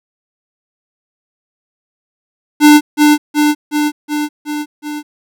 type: tone with echo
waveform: square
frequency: 298 Hz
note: D4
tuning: 25 cents sharp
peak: -3 dBFS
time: 2.6-2.81 s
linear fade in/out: 50 ms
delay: 370 ms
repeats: 6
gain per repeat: -3 dB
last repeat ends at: 5.03 s
effects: none